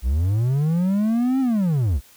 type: linear two-way sweep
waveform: triangle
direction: up then down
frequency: 55 to 270 to 55 Hz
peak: -15 dBFS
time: 0.02-2.01 s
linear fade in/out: 50 ms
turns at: 1.4 s
effects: white hiss -51 dBFS RMS until 2.16 s